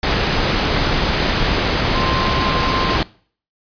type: tone in noise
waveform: sine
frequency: 1046.5 Hz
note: C6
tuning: in tune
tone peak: -21 dBFS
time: 1.95-2.96 s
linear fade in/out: 2 ms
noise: pink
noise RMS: -17 dBFS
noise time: 0.03-3.03 s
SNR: -7 dB
effects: noise-tail reverb RT60 0.5 s tail -23 dB re dry + resampled to 11025 Hz